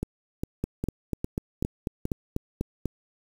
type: two click trains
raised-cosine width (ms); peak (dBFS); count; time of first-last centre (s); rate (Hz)
3; -15 / -14; 6 / 10; 0.03-2.054 / 0.64-2.857; 2.47 / 4.06
effects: 7-bit